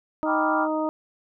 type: harmonic tone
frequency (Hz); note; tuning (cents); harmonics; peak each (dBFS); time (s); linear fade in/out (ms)
311.1; D#4; 0; 1 / 2 / 3 / 4; -26 / -27 / -30 / -34; 0.23-0.89; 0
type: chord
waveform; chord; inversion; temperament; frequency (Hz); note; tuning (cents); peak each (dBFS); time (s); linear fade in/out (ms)
sine; G dominant seventh; none; equal; 784 / 987.8 / 1174.7 / 1396.9; G5 / B5 / D6 / F6; 0 / 0 / 0 / 0; -28; 0.25-0.68; 50
effects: none